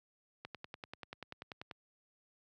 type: click train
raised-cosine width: 0.3 ms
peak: -28 dBFS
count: 14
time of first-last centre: 0.45-1.712 s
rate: 10.3 Hz
effects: high-pass 80 Hz 12 dB/octave